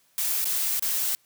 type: noise with dropouts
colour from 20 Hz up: blue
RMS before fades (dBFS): -26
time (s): 0.18-1.15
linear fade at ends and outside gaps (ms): 0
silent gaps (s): 0.444-0.454 / 0.795-0.824
effects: white hiss -64 dBFS RMS until 1.25 s + high-pass 80 Hz 12 dB/octave